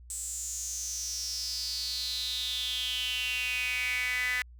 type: tone with high-pass filter sweep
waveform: sawtooth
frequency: 250 Hz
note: B3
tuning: 21 cents sharp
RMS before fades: -33 dBFS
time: 0.1-4.42 s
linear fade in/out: 2 ms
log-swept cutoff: 8000 to 1900 Hz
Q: 7.8
effects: added 60 Hz sine -48 dBFS peak until 4.59 s